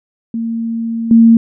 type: tone with level steps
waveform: sine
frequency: 228.7 Hz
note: A#3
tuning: 33 cents flat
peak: -16 / -3 dBFS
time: 0.34-1.37 s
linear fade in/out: 2 ms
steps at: 1.11 s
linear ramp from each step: 2 ms
effects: none